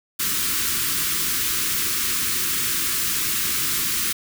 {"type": "band-stop noise", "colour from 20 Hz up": "white", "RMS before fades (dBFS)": -23, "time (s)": [0.19, 4.13], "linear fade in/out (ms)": 10, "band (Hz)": [410, 1100], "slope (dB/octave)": 48, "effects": []}